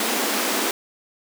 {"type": "high-pass noise", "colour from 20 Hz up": "pink", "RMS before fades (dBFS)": -23, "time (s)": [0, 0.71], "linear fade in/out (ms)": 2, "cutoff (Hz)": 210, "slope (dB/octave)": 96, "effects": []}